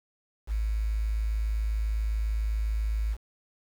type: tone with quantisation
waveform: sine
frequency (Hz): 53.7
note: A1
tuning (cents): -41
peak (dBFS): -25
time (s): 0.47-3.17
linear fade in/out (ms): 50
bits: 8
effects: none